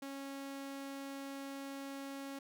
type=tone; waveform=sawtooth; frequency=275.1 Hz; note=C#4; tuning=13 cents flat; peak=-39 dBFS; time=0.02-2.39 s; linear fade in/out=5 ms; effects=none